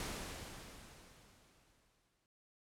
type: noise with exponential decay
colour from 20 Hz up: pink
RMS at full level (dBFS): -41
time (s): 0-2.26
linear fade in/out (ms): 1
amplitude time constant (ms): 490
effects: low-pass 11000 Hz 12 dB/octave